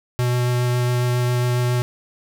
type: tone with vibrato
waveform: square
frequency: 123.1 Hz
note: B2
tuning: 5 cents flat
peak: -18 dBFS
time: 0.19-1.82 s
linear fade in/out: 0 ms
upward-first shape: sine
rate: 7.3 Hz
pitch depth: 9 cents each way
effects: none